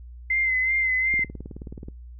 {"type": "tone with vibrato", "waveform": "sine", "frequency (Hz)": 2066, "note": "C7", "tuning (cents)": -22, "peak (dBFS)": -20, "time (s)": [0.3, 1.24], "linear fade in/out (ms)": 5, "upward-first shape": "sine", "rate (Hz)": 2.7, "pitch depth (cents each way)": 36}
{"type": "click train", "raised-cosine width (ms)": 3, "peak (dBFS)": -24, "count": 15, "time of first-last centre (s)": [1.14, 1.885], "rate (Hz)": 18.8}
{"effects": ["noise-tail reverb RT60 0.2 s tail -24 dB re dry", "added 60 Hz sine -39 dBFS peak until 2.19 s"]}